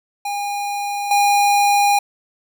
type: tone with level steps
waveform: square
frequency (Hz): 813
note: G#5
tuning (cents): -37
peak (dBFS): -22 / -13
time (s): 0.25-1.99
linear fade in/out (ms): 5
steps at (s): 1.11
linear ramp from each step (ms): 2
effects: none